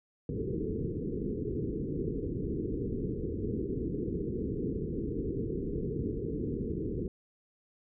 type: low-pass noise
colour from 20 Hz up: white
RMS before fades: -34 dBFS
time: 0.29-7.08 s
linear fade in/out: 2 ms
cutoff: 460 Hz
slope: 96 dB/octave
effects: none